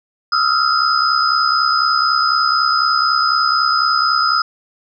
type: tone cluster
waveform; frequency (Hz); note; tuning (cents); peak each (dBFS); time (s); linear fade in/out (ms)
sine; 1256 / 1320 / 1390 / 5030; D#6 / E6 / F6 / D#8; +16 / +2 / -9 / +18; -18; 0.32-4.42; 5
effects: none